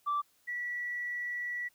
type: tone pair in turn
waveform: sine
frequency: 1167 / 1945.7 Hz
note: D6 / B6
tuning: -11 / -26 cents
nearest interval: major sixth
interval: 885 cents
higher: second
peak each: -27 / -33 dBFS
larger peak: first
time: 0.06-0.22 / 0.47-1.69 s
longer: second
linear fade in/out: 20 ms
effects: tanh soft clip ceiling -25 dBFS + white hiss -69 dBFS RMS until 1.74 s